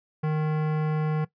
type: tone with hard clipping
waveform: sine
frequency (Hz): 154.4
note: D#3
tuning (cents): -13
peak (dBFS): -25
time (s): 0.23-1.25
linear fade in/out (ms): 10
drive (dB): 18
effects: noise-tail reverb RT60 0.1 s tail -18 dB re dry + resampled to 11025 Hz